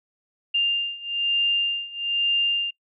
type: beating tone pair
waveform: sine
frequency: 2798 / 2799.1 Hz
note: F7 / F7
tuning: +3 / +3 cents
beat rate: 1.1 Hz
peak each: -25 / -23 dBFS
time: 0.54-2.71 s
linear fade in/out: 10 ms
effects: noise-tail reverb RT60 0.1 s tail -24 dB re dry